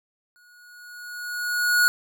square tone with exponential growth, 1453 Hz, F#6, 32 cents flat, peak -15 dBFS, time 0.36-1.88 s, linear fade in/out 0 ms, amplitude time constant 330 ms, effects none

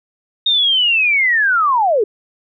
sine linear sweep, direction down, 3718 to 386.7 Hz, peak -11 dBFS, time 0.46-2.04 s, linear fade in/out 5 ms, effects none

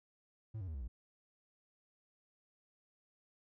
triangle tone with pitch steps, 110 / 93.57 / 79.6 / 67.71 / 57.6 Hz, A2 / F#2 / D#2 / C#2 / A#1, 0 / +20 / +40 / -40 / -20 cents, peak -38 dBFS, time 0.54-0.88 s, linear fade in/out 10 ms, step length 68 ms, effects none

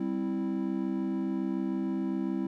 triangle chord, C major, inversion second, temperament equal with one note detuned, 196 / 261.6 / 328.5 Hz, G3 / C4 / E4, 0 / 0 / -6 cents, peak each -31 dBFS, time 0-2.47 s, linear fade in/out 5 ms, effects none

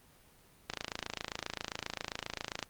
click train, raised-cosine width 0.2 ms, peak -17 dBFS, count 54, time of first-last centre 0.7-2.627 s, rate 27.5 Hz, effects pink hiss -62 dBFS RMS until 2.69 s + Opus 24 kbps

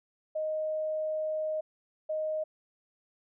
sine tone bursts at uneven times, 622.3 Hz, D#5, in tune, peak -29 dBFS, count 2, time 0.35-1.61 / 2.09-2.44 s, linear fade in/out 10 ms, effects none

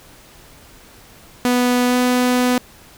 sawtooth tone with pitch glide, 246.9 to 248.9 Hz, B3 to B3, 0 to +14 cents, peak -10 dBFS, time 1.45-2.58 s, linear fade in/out 0 ms, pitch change +14 cents, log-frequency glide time 1.87-1.96 s, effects pink hiss -45 dBFS RMS until 2.97 s

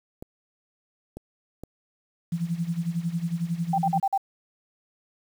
clicks, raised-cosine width 2 ms, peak -24 dBFS, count 3, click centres 0.225 / 1.17 / 1.636 s
sine tone with tremolo, 169 Hz, E3, 43 cents sharp, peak -22 dBFS, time 2.32-4 s, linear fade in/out 5 ms, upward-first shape sine, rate 11 Hz, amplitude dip 80%
sine tone bursts, 784 Hz, G5, in tune, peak -20 dBFS, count 5, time 3.73-4.178 s, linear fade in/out 5 ms, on 52 ms, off 47 ms
effects 8-bit

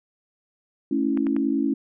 sine chord, A major, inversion none, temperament equal with one note detuned, 220 / 277.2 / 327.5 Hz, A3 / C#4 / E4, 0 / 0 / -11 cents, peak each -27 / -22 / -26 dBFS, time 0.91-1.74 s, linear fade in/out 5 ms
clicks, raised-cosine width 0.5 ms, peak -22 dBFS, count 3, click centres 1.174 / 1.268 / 1.365 s
effects none

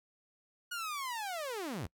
sawtooth linear sweep, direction down, 1460 to 65.41 Hz, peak -33 dBFS, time 0.71-1.87 s, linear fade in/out 10 ms, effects noise-tail reverb RT60 0.1 s tail -24 dB re dry

